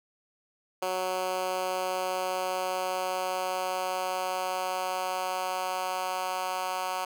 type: tone with high-pass filter sweep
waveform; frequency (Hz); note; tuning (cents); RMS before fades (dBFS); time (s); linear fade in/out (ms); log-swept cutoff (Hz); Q
10% pulse; 185; F#3; 0; -31; 0.82-7.05; 5; 490 to 810; 1.5
effects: none